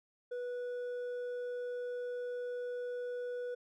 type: tone with hard clipping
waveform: sine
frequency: 490.6 Hz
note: B4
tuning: 12 cents flat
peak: -38 dBFS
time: 0.31-3.55 s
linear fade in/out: 10 ms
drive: 4 dB
effects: none